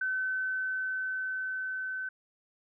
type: tone with level ramp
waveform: sine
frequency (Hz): 1523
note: F#6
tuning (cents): +50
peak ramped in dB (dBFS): -28 to -33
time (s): 0.01-2.09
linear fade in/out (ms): 5
effects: none